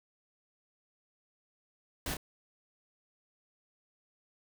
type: noise with echo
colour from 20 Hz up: pink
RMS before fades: -36 dBFS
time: 2.06-2.14 s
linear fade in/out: 2 ms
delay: 29 ms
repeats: 1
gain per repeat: -4 dB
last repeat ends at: 2.169 s
effects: none

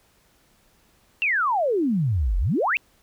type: exponential two-way sweep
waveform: sine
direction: down then up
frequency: 2794 to 41.63 to 2794 Hz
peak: -19 dBFS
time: 1.22-2.77 s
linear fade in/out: 0 ms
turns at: 2.38 s
effects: pink hiss -61 dBFS RMS until 3.02 s

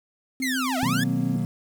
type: tone with vibrato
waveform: sine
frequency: 259.8 Hz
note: C4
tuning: 12 cents flat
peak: -26 dBFS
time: 0.4-1.36 s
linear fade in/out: 2 ms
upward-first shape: sine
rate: 7.2 Hz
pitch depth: 24 cents each way
type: linear two-way sweep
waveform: sawtooth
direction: down then up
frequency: 2171 to 622.3 to 1771 Hz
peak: -22 dBFS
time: 0.42-1.04 s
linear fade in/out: 5 ms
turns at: 0.78 s
type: chord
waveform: triangle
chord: B major seventh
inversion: none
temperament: equal with one note detuned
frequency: 123.47 / 155.56 / 185 / 234.4 Hz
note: B2 / D#3 / F#3 / A#3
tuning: 0 / 0 / 0 / +10 cents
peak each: -27 dBFS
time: 0.83-1.45 s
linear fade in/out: 0 ms
effects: 8-bit

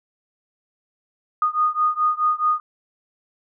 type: beating tone pair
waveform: sine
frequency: 1231 / 1235.7 Hz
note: D#6 / D#6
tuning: -19 / -12 cents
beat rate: 4.7 Hz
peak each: -20 / -21 dBFS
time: 1.42-2.6 s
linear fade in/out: 2 ms
effects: none

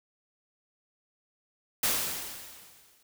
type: noise with exponential decay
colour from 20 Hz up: white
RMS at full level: -25 dBFS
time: 1.83-3.03 s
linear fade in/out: 5 ms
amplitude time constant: 260 ms
effects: none

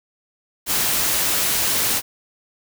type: noise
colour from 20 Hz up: white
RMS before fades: -20 dBFS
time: 0.66-2.02 s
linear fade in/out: 50 ms
effects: none

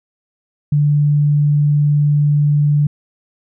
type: tone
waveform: sine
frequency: 146.83 Hz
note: D3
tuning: in tune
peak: -10 dBFS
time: 0.72-2.87 s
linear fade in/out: 5 ms
effects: none

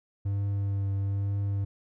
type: tone with vibrato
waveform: triangle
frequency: 99.3 Hz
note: G2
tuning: 23 cents sharp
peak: -24 dBFS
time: 0.25-1.65 s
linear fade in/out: 10 ms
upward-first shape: triangle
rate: 1.1 Hz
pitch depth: 19 cents each way
effects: none

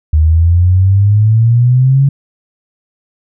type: exponential sweep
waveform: sine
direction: up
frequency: 75.9 to 140.4 Hz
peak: -5 dBFS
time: 0.13-2.09 s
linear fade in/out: 5 ms
effects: none

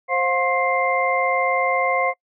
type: tone cluster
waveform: sine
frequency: 527 / 713 / 1066 / 2094 Hz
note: C5 / F5 / C6 / C7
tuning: +12 / +36 / +32 / +1 cents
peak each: -23 dBFS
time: 0.08-2.14 s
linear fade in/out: 50 ms
effects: noise-tail reverb RT60 0.1 s tail -25 dB re dry

